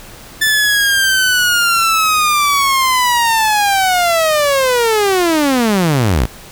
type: linear sweep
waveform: sawtooth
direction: down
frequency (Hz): 1760 to 49.85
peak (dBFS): -7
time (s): 0.41-6.26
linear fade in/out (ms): 10
effects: pink hiss -36 dBFS RMS until 6.51 s